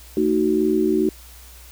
sine chord, D# diminished, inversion second, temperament just, 224 / 311.1 / 373.4 Hz, A3 / D#4 / F#4, +31 / 0 / +16 cents, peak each -23 / -20 / -19 dBFS, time 0.17-1.09 s, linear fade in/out 2 ms, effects added 60 Hz sine -43 dBFS peak until 1.71 s + white hiss -46 dBFS RMS until 1.71 s

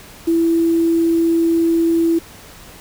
sine tone with quantisation, 332.1 Hz, E4, 13 cents sharp, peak -12 dBFS, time 0.27-2.19 s, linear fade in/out 10 ms, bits 6, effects pink hiss -40 dBFS RMS until 2.8 s

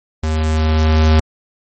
square tone with level ramp, 78.4 Hz, D#2, 14 cents sharp, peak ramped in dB -16 to -8 dBFS, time 0.23-1.2 s, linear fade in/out 5 ms, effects MP3 32 kbps

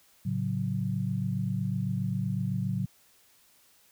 sine chord, F# minor, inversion first, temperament just, 111 / 138.75 / 185 Hz, A2 / C#3 / F#3, +16 / +2 / 0 cents, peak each -32 / -32 / -31 dBFS, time 0.25-2.86 s, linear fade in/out 10 ms, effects white hiss -62 dBFS RMS until 3.91 s

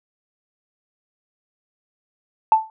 sine tone with exponential decay, 880 Hz, A5, in tune, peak -6 dBFS, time 2.52-2.7 s, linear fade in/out 1 ms, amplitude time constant 39 ms, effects tanh soft clip ceiling -2 dBFS

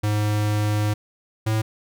square tone pair in turn, 105.2 / 109.57 Hz, G#2 / A2, +23 / -7 cents, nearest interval minor second, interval 70 cents, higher second, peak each -20 dBFS, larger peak neither, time 0.03-0.94 / 1.46-1.62 s, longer first, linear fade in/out 10 ms, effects none

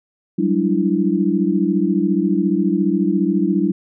sine tone cluster, 185.1 / 199.5 / 295.7 / 333.1 Hz, F#3 / G3 / D4 / E4, +1 / +31 / +12 / +18 cents, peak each -20 dBFS, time 0.38-3.72 s, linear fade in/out 10 ms, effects none

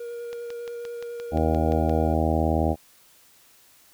triangle tone with vibrato, 473.7 Hz, A#4, 28 cents sharp, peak -30 dBFS, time 0-2.14 s, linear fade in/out 5 ms, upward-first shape sine, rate 10 Hz, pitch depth 10 cents each way
click train, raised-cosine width 0.2 ms, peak -23 dBFS, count 10, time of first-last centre 0.33-1.895 s, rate 5.75 Hz
harmonic tone, 79.6 Hz, D#2, 40 cents sharp, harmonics 1 / 2 / 3 / 4 / 5 / 6 / 7 / 8 / 9 / 10, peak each -24 / -30 / -28 / -28 / -34 / -33 / -31 / -30 / -31 / -31 dBFS, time 1.31-2.76 s, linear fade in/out 50 ms
effects white hiss -56 dBFS RMS until 3.93 s

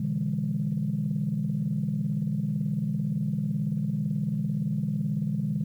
sine chord, E dominant seventh, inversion second, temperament equal with one note detuned, 123.47 / 146.83 / 164.81 / 203.5 Hz, B2 / D3 / E3 / G#3, 0 / 0 / 0 / -35 cents, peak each -34 / -29 / -31 / -29 dBFS, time 0-5.64 s, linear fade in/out 5 ms, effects tanh soft clip ceiling -17 dBFS + 10-bit

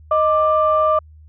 sine tone pair together, 622.3 / 1180.5 Hz, D#5 / D6, 0 / +9 cents, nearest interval major seventh, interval 1109 cents, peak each -15 dBFS, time 0.11-0.99 s, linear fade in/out 5 ms, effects tanh soft clip ceiling -5 dBFS + added 77 Hz sine -41 dBFS peak until 1.28 s

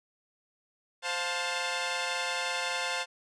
10% pulse chord, F major, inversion second, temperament equal with one note detuned, 523.3 / 706.2 / 880 Hz, C5 / F5 / A5, 0 / +19 / 0 cents, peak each -26 dBFS, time 1.02-3.06 s, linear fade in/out 50 ms, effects resampled to 22050 Hz

